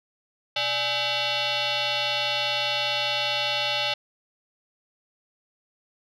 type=tone with frequency modulation; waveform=sine; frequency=123.47 Hz; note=B2; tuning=in tune; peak=-22 dBFS; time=0.56-3.94 s; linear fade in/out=5 ms; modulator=713 Hz; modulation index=5.7; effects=tanh soft clip ceiling -18 dBFS